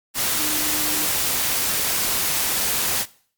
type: tone in noise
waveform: sine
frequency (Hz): 303.9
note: D#4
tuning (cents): -41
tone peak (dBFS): -32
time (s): 0.36-1.08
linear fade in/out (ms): 50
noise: white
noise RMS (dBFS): -22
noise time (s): 0.14-3.06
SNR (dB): -13
effects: noise-tail reverb RT60 0.5 s tail -20 dB re dry + Opus 48 kbps

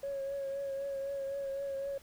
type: tone with vibrato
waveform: sine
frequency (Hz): 551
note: C#5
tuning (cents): -11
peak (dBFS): -33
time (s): 0.03-1.98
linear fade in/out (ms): 5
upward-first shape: triangle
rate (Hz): 3.9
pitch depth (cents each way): 32
effects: tanh soft clip ceiling -31 dBFS + pink hiss -59 dBFS RMS until 2.02 s

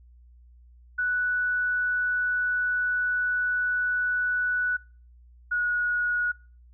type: tone pair in turn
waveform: sine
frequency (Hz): 1480 / 1455.4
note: F#6 / F#6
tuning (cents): 0 / -29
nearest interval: unison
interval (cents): 29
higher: first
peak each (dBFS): -23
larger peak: neither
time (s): 0.98-4.77 / 5.51-6.32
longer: first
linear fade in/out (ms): 10
effects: noise-tail reverb RT60 0.4 s tail -25 dB re dry + added 60 Hz sine -50 dBFS peak until 6.73 s

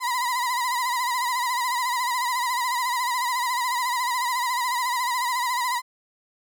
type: tone with vibrato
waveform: 35% pulse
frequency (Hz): 988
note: B5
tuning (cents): 0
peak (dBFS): -21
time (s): 0-5.82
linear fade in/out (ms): 50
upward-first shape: sine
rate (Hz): 14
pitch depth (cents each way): 77
effects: none

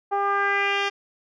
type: tone with low-pass filter sweep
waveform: 10% pulse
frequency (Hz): 400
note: G4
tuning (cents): +35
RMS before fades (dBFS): -23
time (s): 0.11-0.9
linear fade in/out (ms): 20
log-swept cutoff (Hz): 850 to 4000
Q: 2.7
effects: none

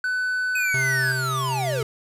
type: tone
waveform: triangle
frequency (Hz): 1500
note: F#6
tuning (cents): +23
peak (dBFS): -20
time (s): 0.04-1.12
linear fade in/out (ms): 2
type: linear sweep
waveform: square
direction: down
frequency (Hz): 2548 to 411.1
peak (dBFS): -25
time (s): 0.55-1.83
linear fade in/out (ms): 5
type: tone with vibrato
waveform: square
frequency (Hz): 130.81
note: C3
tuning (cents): 0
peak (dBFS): -27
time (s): 0.74-1.83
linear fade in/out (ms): 2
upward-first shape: sine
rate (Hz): 1.8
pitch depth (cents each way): 11
effects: resampled to 32000 Hz + 9-bit

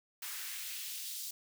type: noise with high-pass filter sweep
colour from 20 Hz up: white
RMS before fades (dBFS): -42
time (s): 0.22-1.31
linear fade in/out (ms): 5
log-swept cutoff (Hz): 1300 to 4800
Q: 1.3
effects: none

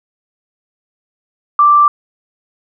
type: tone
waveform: sine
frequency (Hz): 1174.7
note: D6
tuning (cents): 0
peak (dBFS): -5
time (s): 1.59-1.88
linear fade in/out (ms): 2
effects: none

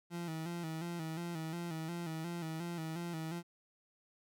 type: tone with vibrato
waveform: 30% pulse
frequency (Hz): 165.9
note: E3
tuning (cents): +11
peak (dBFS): -36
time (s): 0.1-3.43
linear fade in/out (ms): 50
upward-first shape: square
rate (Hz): 2.8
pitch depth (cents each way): 63
effects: none

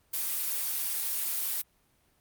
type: noise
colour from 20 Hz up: blue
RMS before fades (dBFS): -31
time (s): 0.13-1.62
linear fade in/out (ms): 10
effects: pink hiss -68 dBFS RMS until 2.2 s + Opus 32 kbps

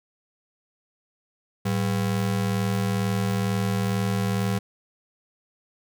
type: ring-modulated tone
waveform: square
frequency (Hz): 150.3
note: D3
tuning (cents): +40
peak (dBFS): -20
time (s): 1.65-4.59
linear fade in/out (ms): 10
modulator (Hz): 41.1
effects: none

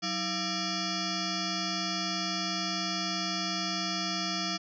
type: tone with frequency modulation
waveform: sine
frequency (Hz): 2349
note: D7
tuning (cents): 0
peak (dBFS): -29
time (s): 0.02-4.58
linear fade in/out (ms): 20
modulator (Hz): 507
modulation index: 6.4
effects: none

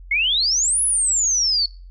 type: exponential two-way sweep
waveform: sine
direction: up then down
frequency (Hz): 2112 to 10600 to 4359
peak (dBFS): -16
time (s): 0.11-1.66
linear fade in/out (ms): 5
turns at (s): 0.82
effects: noise-tail reverb RT60 0.4 s tail -25 dB re dry + added 44 Hz sine -37 dBFS peak until 1.9 s

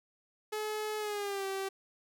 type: tone with pitch glide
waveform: sawtooth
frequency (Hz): 427.5 to 387.5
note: A4 to G4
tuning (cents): -50 to -20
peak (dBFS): -30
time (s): 0.52-1.69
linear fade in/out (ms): 10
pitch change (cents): -170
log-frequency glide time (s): 0.98-1.46
effects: none

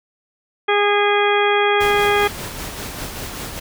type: harmonic tone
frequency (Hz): 410.1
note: G#4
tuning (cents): -22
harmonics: 1 / 2 / 3 / 4 / 5 / 6 / 8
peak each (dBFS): -17 / -20 / -22 / -23 / -24 / -25 / -26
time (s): 0.68-2.28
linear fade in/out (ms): 10
type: noise with tremolo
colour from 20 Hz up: pink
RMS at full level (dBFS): -28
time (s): 1.8-3.6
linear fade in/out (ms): 10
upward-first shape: sine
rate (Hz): 5.1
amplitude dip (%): 35
effects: none

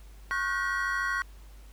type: tone cluster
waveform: triangle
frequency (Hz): 1096 / 1444 / 1537 / 1912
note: C#6 / F#6 / G6 / A#6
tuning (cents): -20 / -43 / -35 / +43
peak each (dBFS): -31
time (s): 0.31-1.22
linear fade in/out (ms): 0
effects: added 50 Hz sine -46 dBFS peak until 1.72 s + pink hiss -59 dBFS RMS until 1.72 s

